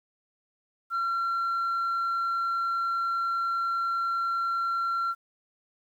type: tone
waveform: sine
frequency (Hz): 1365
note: F6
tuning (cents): -40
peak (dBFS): -23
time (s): 0.9-5.15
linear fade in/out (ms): 50
effects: tanh soft clip ceiling -24 dBFS + 10-bit